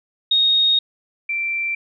sine tone pair in turn, 3729 / 2349 Hz, A#7 / D7, 0 / 0 cents, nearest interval minor sixth, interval 800 cents, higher first, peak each -13 / -20 dBFS, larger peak first, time 0.31-0.79 / 1.29-1.75 s, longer first, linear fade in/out 5 ms, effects none

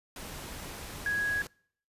sine tone in noise, 1661.2 Hz, G#6, in tune, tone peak -27 dBFS, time 1.06-1.42 s, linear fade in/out 2 ms, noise pink, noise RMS -42 dBFS, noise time 0.16-1.47 s, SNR +12 dB, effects noise-tail reverb RT60 0.6 s tail -25 dB re dry + resampled to 32000 Hz

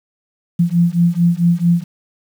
sine beating tone pair, 169.7 / 174.2 Hz, F3 / F3, -49 / -4 cents, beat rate 4.5 Hz, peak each -14 / -14 dBFS, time 0.59-1.84 s, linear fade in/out 10 ms, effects 7-bit

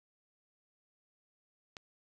click, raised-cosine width 0.2 ms, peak -27 dBFS, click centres 1.768 s, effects none

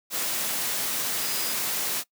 sine tone in noise, 4945 Hz, D#8, 12 cents flat, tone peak -36 dBFS, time 1.18-1.56 s, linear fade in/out 50 ms, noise white, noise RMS -28 dBFS, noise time 0.1-2.04 s, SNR -11 dB, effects noise-tail reverb RT60 0.1 s tail -21 dB re dry + high-pass 150 Hz 12 dB/octave

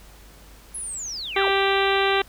sine linear sweep, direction down, 10850 to 233.1 Hz, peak -29 dBFS, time 0.74-1.5 s, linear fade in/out 10 ms
harmonic tone, 392 Hz, G4, in tune, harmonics 1 / 2 / 3 / 4 / 5 / 6 / 7 / 8 / 9 / 10, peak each -22 / -25 / -27 / -28 / -29 / -30 / -30 / -31 / -32 / -32 dBFS, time 1.36-2.22 s, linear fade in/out 5 ms
click, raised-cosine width 0.5 ms, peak -27 dBFS, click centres 1.956 s
effects added 50 Hz sine -47 dBFS peak until 2.28 s + pink hiss -50 dBFS RMS until 2.28 s

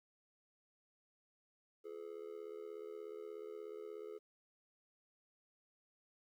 triangle tone with amplitude modulation, 424.6 Hz, G#4, 38 cents sharp, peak -40 dBFS, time 1.84-4.19 s, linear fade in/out 20 ms, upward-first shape sine, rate 76.7 Hz, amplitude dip 90%, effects 13-bit

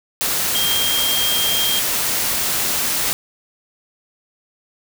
sine tone in noise, 3209 Hz, G7, 40 cents sharp, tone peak -19 dBFS, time 0.55-1.79 s, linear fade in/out 0 ms, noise white, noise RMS -20 dBFS, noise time 0.21-3.13 s, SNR -2 dB, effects none

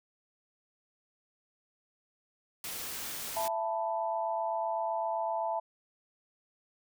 white noise, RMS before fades -39 dBFS, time 2.64-3.48 s, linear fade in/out 2 ms
sine chord, E suspended fourth, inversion none, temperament equal with one note detuned, 666.5 / 880 / 987.8 Hz, E5 / A5 / B5, +19 / 0 / 0 cents, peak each -33 / -33 / -39 dBFS, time 3.36-5.6 s, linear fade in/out 10 ms
effects none

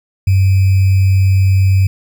sine tone with sample-and-hold, 95.6 Hz, G2, 43 cents flat, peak -7 dBFS, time 0.27-1.87 s, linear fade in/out 5 ms, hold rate 2450 Hz, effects none

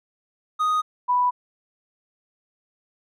triangle / sine tone pair in turn, 1244.5 / 987.8 Hz, D#6 / B5, 0 / 0 cents, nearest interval major third, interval 400 cents, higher first, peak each -17 dBFS, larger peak neither, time 0.59-0.82 / 1.08-1.31 s, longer neither, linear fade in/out 20 ms, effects none

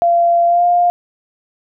sine tone with pitch glide, 687 to 703.5 Hz, F5 to F5, -29 to +12 cents, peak -9 dBFS, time 0.02-0.9 s, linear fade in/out 0 ms, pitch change +41 cents, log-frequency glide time 0.46-0.64 s, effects none

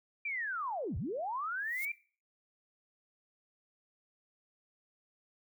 sine linear two-way sweep, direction down then up, 2394 to 61.3 to 2394 Hz, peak -34 dBFS, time 0.25-1.92 s, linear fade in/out 5 ms, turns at 0.97 s
violet noise with exponential growth, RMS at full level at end -40 dBFS, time 1.56-1.85 s, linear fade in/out 2 ms, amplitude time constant 61 ms
effects noise-tail reverb RT60 0.4 s tail -19 dB re dry

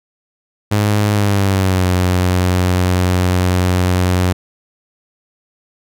sawtooth tone with pitch glide, 103.83 to 90.91 Hz, G#2 to F#2, 0 to -30 cents, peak -8 dBFS, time 0.71-4.33 s, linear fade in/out 10 ms, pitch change -230 cents, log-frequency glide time 1.13-1.88 s, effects none

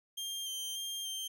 sawtooth tone with vibrato, 3174 Hz, G7, 21 cents sharp, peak -34 dBFS, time 0.17-1.28 s, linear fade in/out 10 ms, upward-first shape square, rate 1.7 Hz, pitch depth 13 cents each way, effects none

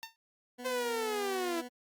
10% pulse tone with exponential decay, 905 Hz, A5, 48 cents sharp, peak -29 dBFS, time 0.03-0.16 s, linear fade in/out 0 ms, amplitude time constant 28 ms
20% pulse tone, 246.7 Hz, B3, 2 cents flat, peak -37 dBFS, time 0.58-1.69 s, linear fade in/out 20 ms
sawtooth linear sweep, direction down, 519 to 326.7 Hz, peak -28 dBFS, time 0.64-1.62 s, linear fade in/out 20 ms
effects Opus 48 kbps

